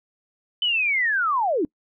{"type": "linear sweep", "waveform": "sine", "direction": "down", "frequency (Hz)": [3048, 268], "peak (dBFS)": -19, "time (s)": [0.62, 1.65], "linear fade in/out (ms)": 2, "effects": ["noise-tail reverb RT60 0.1 s tail -26 dB re dry"]}